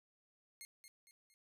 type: tone with echo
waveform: 10% pulse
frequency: 2138 Hz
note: C7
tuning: 37 cents sharp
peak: -40 dBFS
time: 0.61-0.65 s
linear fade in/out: 0 ms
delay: 230 ms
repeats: 3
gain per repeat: -7 dB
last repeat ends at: 1.34 s
effects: none

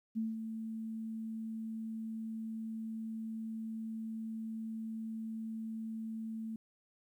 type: tone with ADSR envelope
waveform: sine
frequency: 222.5 Hz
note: A3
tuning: 20 cents sharp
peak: -31 dBFS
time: 0.15-6.56 s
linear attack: 26 ms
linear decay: 180 ms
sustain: -7 dB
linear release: 3 ms
effects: 12-bit

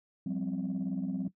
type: chord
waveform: sine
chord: F suspended second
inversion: none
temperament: equal with one note detuned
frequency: 178.08 / 196 / 261.6 Hz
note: F3 / G3 / C4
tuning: +34 / 0 / 0 cents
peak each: -34 dBFS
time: 0.26-1.28 s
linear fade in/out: 5 ms
effects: noise-tail reverb RT60 0.1 s tail -17 dB re dry + tanh soft clip ceiling -26 dBFS

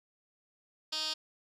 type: tone with band-pass filter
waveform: 15% pulse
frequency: 311.1 Hz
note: D#4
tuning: in tune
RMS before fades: -35 dBFS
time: 0.92-1.14 s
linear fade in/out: 10 ms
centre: 4300 Hz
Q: 7.6
effects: none

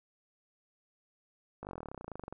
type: slowing click train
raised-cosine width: 1 ms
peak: -28 dBFS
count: 24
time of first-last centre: 1.63-2.326 s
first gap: 19 ms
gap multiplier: 1.04
effects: none

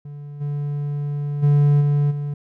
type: tone with level steps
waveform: triangle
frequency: 145 Hz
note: D3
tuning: 22 cents flat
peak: -30 / -20 / -10 / -13 / -21 dBFS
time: 0.05-2.34 s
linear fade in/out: 5 ms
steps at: 0.4 / 1.42 / 1.8 / 2.1 s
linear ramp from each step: 20 ms
effects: none

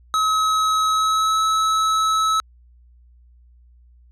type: tone with pitch glide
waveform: square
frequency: 1281 to 1297.4 Hz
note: E6 to E6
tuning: -50 to -28 cents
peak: -17 dBFS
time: 0.14-2.4 s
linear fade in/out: 0 ms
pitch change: +22 cents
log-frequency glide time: 0.89-1.4 s
effects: added 60 Hz sine -48 dBFS peak until 4.11 s + low-pass 8000 Hz 12 dB/octave

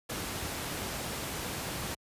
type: noise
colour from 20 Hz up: pink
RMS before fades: -36 dBFS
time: 0.09-1.95 s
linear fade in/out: 10 ms
effects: high-pass 60 Hz 12 dB/octave + resampled to 32000 Hz

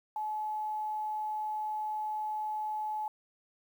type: tone with quantisation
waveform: sine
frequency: 856 Hz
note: A5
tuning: 48 cents flat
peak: -32 dBFS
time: 0.16-3.08 s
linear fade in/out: 2 ms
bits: 10
effects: none

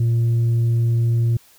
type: tone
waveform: sine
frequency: 116.54 Hz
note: A#2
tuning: in tune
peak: -12 dBFS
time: 0-1.37 s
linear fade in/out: 5 ms
effects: tanh soft clip ceiling -14 dBFS + white hiss -52 dBFS RMS until 1.58 s

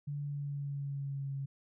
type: tone with pitch glide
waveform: sine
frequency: 144.4 to 137.56 Hz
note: D3 to C#3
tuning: -29 to -13 cents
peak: -35 dBFS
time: 0.07-1.46 s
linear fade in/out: 10 ms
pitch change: -84 cents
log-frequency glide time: 0.21-1.33 s
effects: none

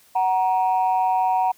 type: tone pair together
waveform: sine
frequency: 746 / 939.9 Hz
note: F#5 / A#5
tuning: +14 / +14 cents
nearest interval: major third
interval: 400 cents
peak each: -18 / -20 dBFS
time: 0.15-1.52 s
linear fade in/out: 10 ms
effects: tanh soft clip ceiling -12 dBFS + white hiss -55 dBFS RMS until 1.57 s

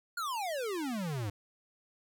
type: exponential sweep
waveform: square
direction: down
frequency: 1466 to 96.8 Hz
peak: -34 dBFS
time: 0.17-1.3 s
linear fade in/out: 5 ms
effects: none

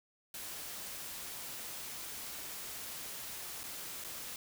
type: noise with dropouts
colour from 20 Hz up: white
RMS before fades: -44 dBFS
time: 0.34-4.36 s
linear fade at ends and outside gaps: 2 ms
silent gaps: 3.634-3.638 / 4.04-4.045 s
effects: none

